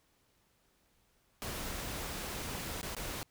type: noise with dropouts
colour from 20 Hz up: pink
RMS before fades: -40 dBFS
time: 1.42-3.23 s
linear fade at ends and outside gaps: 0 ms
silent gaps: 2.814-2.83 / 2.949-2.966 s
effects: pink hiss -72 dBFS RMS until 3.3 s